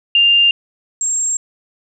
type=tone pair in turn; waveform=sine; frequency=2798 / 7490 Hz; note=F7 / A#8; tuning=+3 / +7 cents; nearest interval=octave + perfect fourth; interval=1704 cents; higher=second; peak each=-8 / -15 dBFS; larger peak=first; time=0.15-0.51 / 1.01-1.37 s; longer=neither; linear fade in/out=2 ms; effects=none